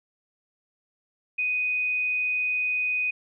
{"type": "tone", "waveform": "sine", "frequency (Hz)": 2493, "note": "D#7", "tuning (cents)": 3, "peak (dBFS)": -23, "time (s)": [1.38, 3.11], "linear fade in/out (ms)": 10, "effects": []}